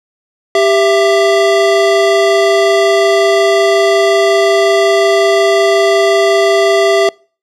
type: tone pair together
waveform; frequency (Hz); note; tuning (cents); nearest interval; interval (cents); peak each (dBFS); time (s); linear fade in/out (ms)
square; 394.5 / 666; G4 / E5; +11 / +18; major sixth; 907; -11; 0.55-7.09; 2
effects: noise-tail reverb RT60 0.4 s tail -26 dB re dry + low-pass 6000 Hz 12 dB/octave